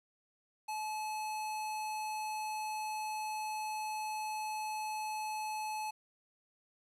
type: tone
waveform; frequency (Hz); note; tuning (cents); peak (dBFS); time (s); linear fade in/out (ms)
square; 860; A5; -40; -37; 0.68-5.91; 10
effects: resampled to 32000 Hz + 11-bit